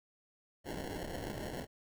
white noise with sample-and-hold, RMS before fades -41 dBFS, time 0.64-1.67 s, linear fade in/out 50 ms, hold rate 1225 Hz, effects none

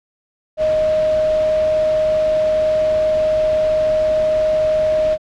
sine tone in noise, 622.3 Hz, D#5, in tune, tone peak -13 dBFS, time 0.57-5.18 s, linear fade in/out 50 ms, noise pink, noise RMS -31 dBFS, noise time 0.57-5.18 s, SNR +15 dB, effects low-pass 4000 Hz 12 dB/octave

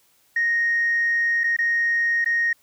sine tone with dropouts, 1864.7 Hz, A#6, in tune, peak -17 dBFS, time 0.36-2.53 s, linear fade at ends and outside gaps 5 ms, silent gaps 1.436-1.44 / 1.566-1.587 / 2.245-2.259 s, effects tanh soft clip ceiling -14 dBFS + white hiss -61 dBFS RMS until 2.62 s

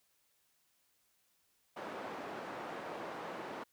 white band-pass noise, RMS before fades -44 dBFS, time 1.76-3.64 s, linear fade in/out 10 ms, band 240 to 1000 Hz, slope 12 dB/octave, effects white hiss -75 dBFS RMS until 3.72 s

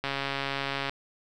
click train, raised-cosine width 0.3 ms, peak -14 dBFS, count 119, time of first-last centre 0.04-0.895 s, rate 138 Hz, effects none

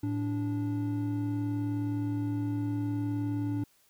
triangle tone pair together, 110 / 290.6 Hz, A2 / D4, 0 / -18 cents, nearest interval octave + perfect fourth, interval 1682 cents, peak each -30 / -29 dBFS, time 0.03-3.64 s, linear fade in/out 5 ms, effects white hiss -66 dBFS RMS until 3.89 s

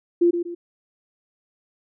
sine tone with echo, 345.5 Hz, F4, 19 cents flat, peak -13 dBFS, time 0.21-0.31 s, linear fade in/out 10 ms, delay 120 ms, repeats 2, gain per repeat -8 dB, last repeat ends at 0.55 s, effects none

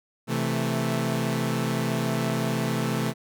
sawtooth chord, A minor, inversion first, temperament equal, 130.81 / 164.81 / 220 Hz, C3 / E3 / A3, 0 / 0 / 0 cents, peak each -24 / -26 / -24 dBFS, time 0.27-3.14 s, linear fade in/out 50 ms, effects none

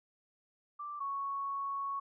sine tone pair in turn, 1174.7 / 1108.8 Hz, D6 / C#6, 0 / 0 cents, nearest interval minor second, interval 100 cents, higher first, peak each -39 / -34 dBFS, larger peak second, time 0.79-1 / 1-2 s, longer second, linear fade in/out 10 ms, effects none

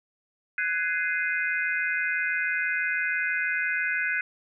sine chord, Ab dominant seventh, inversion third, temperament just, 1495.1 / 1661.2 / 2077 / 2492 Hz, Gb6 / Ab6 / C7 / Eb7, +18 / 0 / -13 / +2 cents, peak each -28 / -31 / -30 / -32 dBFS, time 0.58-4.21 s, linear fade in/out 2 ms, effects none

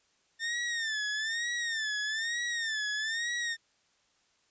sawtooth tone with vibrato, 1800 Hz, A6, 39 cents sharp, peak -27 dBFS, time 0.39-3.57 s, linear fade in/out 50 ms, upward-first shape sine, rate 1.1 Hz, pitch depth 110 cents each way, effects white hiss -70 dBFS RMS until 4.5 s + resampled to 16000 Hz

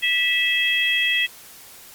harmonic tone, 654 Hz, E5, 14 cents flat, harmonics 3 / 4 / 5, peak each -22 / -22 / -22 dBFS, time 0.02-1.27 s, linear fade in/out 20 ms, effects white hiss -44 dBFS RMS until 1.94 s + Opus 48 kbps

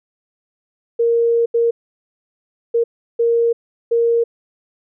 sine tone bursts at uneven times, 466.2 Hz, A#4, in tune, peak -12 dBFS, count 5, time 0.99-1.46 / 1.54-1.71 / 2.74-2.84 / 3.19-3.53 / 3.91-4.24 s, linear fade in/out 10 ms, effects none

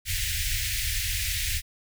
pink band-stop noise, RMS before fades -28 dBFS, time 0.05-1.62 s, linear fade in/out 50 ms, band 100 to 1800 Hz, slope 48 dB/octave, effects none

